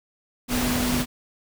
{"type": "tone in noise", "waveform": "sine", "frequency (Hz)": 246.9, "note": "B3", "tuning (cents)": 0, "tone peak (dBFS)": -24, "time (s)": [0.48, 1.06], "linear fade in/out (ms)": 50, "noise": "pink", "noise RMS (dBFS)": -26, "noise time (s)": [0.48, 1.06], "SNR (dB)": -1, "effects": []}